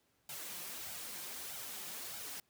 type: noise with flanger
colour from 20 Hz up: white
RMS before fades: -45 dBFS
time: 0.29-2.4 s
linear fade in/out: 2 ms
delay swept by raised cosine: 1.3 to 5.7 ms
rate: 1.6 Hz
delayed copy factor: +0.65
effects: pink hiss -75 dBFS RMS until 2.49 s + high-pass 80 Hz 12 dB/octave